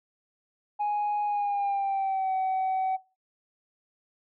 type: tone with pitch glide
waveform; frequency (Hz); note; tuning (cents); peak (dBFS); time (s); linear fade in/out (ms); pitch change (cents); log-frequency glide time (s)
sine; 830.6 to 757.3; G#5 to F#5; 0 to +40; -23; 0.79-2.97; 20; -160; 1.25-2.33
effects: noise-tail reverb RT60 0.3 s tail -20 dB re dry + tanh soft clip ceiling -23 dBFS